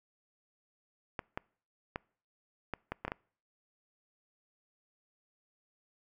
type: clicks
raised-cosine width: 0.5 ms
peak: -20 dBFS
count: 8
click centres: 1.192 / 1.375 / 1.959 / 2.737 / 2.92 / 3.05 / 3.08 / 3.119 s
effects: noise-tail reverb RT60 0.5 s tail -26 dB re dry